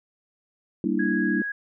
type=chord; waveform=sine; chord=E half-diminished seventh; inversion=first; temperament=equal; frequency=196 / 233.1 / 293.7 / 329.6 Hz; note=G3 / Bb3 / D4 / E4; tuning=0 / 0 / 0 / 0 cents; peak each=-27 dBFS; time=0.84-1.42 s; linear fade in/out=2 ms
type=tone; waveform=sine; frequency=1656 Hz; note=G#6; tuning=5 cents flat; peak=-27 dBFS; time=0.99-1.52 s; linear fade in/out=5 ms
effects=none